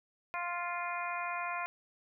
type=harmonic tone; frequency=349.2 Hz; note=F4; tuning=in tune; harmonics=2 / 3 / 4 / 5 / 6 / 7; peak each=-40 / -38 / -42 / -46 / -44 / -42 dBFS; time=0.34-1.66 s; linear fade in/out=0 ms; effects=none